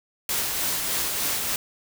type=noise with tremolo; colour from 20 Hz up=white; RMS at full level=-25 dBFS; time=0.29-1.56 s; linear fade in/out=2 ms; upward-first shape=sine; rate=3.3 Hz; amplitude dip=30%; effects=none